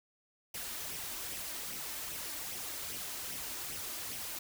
white noise with flanger, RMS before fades -41 dBFS, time 0.54-4.39 s, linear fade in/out 5 ms, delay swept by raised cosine 0.34 to 3.34 ms, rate 2.5 Hz, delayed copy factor +0.5, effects none

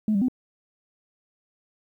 sine tone with pitch steps, 214.6 / 197.6 / 254.9 Hz, A3 / G3 / C4, -43 / +14 / -45 cents, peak -18 dBFS, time 0.08-0.284 s, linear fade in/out 2 ms, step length 68 ms, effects tanh soft clip ceiling -15 dBFS + 10-bit

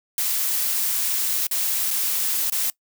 blue noise with dropouts, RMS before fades -23 dBFS, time 0.18-2.7 s, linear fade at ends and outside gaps 1 ms, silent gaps 1.469-1.512 / 1.906-1.91 / 2.499-2.522 s, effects noise-tail reverb RT60 0.1 s tail -22 dB re dry

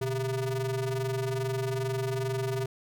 square ring-modulated tone, 135.1 Hz, C#3, 44 cents flat, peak -26 dBFS, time 0.01-2.66 s, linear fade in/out 5 ms, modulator 259 Hz, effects none

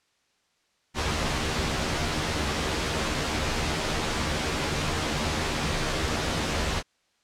pink noise with comb filter, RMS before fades -27 dBFS, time 0.94-6.83 s, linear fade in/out 50 ms, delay 13 ms, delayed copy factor +0.65, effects white hiss -69 dBFS RMS until 7.23 s + low-pass 6000 Hz 12 dB/octave

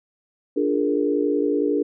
sine chord, Bb dominant seventh, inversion first, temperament equal, 293.7 / 349.2 / 415.3 / 466.2 Hz, D4 / F4 / Ab4 / Bb4, 0 / 0 / 0 / 0 cents, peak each -22 / -28 / -23 / -25 dBFS, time 0.56-1.83 s, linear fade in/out 10 ms, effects none

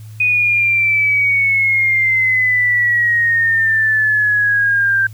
sine exponential sweep, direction down, 2489 to 1572 Hz, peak -11 dBFS, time 0.2-5.07 s, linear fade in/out 5 ms, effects added 108 Hz sine -31 dBFS peak until 5.13 s + white hiss -49 dBFS RMS until 5.13 s

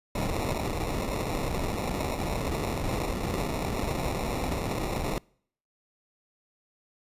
pink noise with sample-and-hold, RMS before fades -30 dBFS, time 0.15-5.18 s, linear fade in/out 0 ms, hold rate 1575 Hz, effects noise-tail reverb RT60 0.6 s tail -26 dB re dry + resampled to 32000 Hz

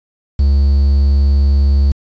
triangle tone with quantisation, 69.7 Hz, C#2, 10 cents sharp, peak -6 dBFS, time 0.39-1.92 s, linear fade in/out 5 ms, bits 6, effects resampled to 16000 Hz

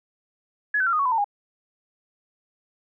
sine tone with pitch steps, 1690 / 1523.1 / 1372.7 / 1237.2 / 1115 / 1004.9 / 905.6 / 816.2 Hz, G#6 / F#6 / F6 / D#6 / C#6 / B5 / A5 / G#5, +30 / +50 / -30 / -10 / +10 / +30 / +50 / -30 cents, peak -19 dBFS, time 0.74-1.244 s, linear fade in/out 5 ms, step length 63 ms, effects none

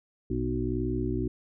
harmonic tone with a mistuned harmonic, 61.74 Hz, B1, in tune, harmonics 1 / 2 / 4 / 5 / 6, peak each -33 / -33 / -33 / -33 / -33 dBFS, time 0.3-1.28 s, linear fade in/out 5 ms, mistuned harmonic 1, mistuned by -72 cents, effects none

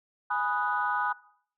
sine chord, G# minor seventh, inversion none, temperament equal, 830.6 / 987.8 / 1244.5 / 1480 Hz, G#5 / B5 / D#6 / F#6, 0 / 0 / 0 / 0 cents, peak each -31 dBFS, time 0.3-1.13 s, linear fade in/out 10 ms, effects noise-tail reverb RT60 0.6 s tail -20 dB re dry + tanh soft clip ceiling -15 dBFS

